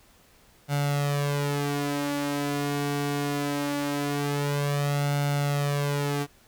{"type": "tone with flanger", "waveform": "sawtooth", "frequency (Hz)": 143.6, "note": "D3", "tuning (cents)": -39, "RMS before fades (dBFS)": -27, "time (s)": [0.68, 6.27], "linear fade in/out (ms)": 50, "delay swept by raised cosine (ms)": [1.4, 4.3], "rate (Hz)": 0.22, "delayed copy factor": 0.75, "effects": ["pink hiss -58 dBFS RMS until 6.47 s"]}